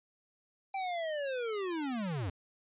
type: linear sweep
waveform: square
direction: down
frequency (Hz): 787 to 81.3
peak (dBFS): -34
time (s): 0.74-2.3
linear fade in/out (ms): 5
effects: resampled to 8000 Hz